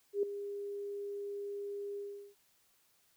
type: tone with ADSR envelope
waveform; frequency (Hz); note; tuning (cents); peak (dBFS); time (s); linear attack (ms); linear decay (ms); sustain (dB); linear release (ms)
sine; 404.5; G#4; -46; -26; 0.13-2.35; 100; 3; -12; 380
effects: white hiss -71 dBFS RMS until 3.16 s